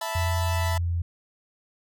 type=chord; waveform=sawtooth; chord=E suspended fourth; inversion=none; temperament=equal; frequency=659.3 / 880 / 987.8 Hz; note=E5 / A5 / B5; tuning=0 / 0 / 0 cents; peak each=-29 dBFS; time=0.01-0.78 s; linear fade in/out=5 ms
type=tone with pitch glide; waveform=sine; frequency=87.31 to 85.51 Hz; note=F2 to F2; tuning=0 to -36 cents; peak=-23 dBFS; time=0.15-1.02 s; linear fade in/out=5 ms; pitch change=-36 cents; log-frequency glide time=0.53-0.87 s
effects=none